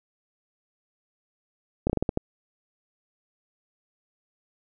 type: slowing click train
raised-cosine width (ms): 2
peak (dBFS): -10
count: 7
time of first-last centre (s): 1.87-2.174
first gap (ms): 27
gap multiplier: 1.25
effects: none